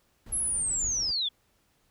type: noise with tremolo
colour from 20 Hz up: brown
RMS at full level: -42 dBFS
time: 0.26-1.12 s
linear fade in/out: 5 ms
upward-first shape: triangle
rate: 7.1 Hz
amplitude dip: 30%
type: linear sweep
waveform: sine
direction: down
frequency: 11180 to 3322 Hz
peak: -26 dBFS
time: 0.32-1.29 s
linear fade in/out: 10 ms
effects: pink hiss -69 dBFS RMS until 1.9 s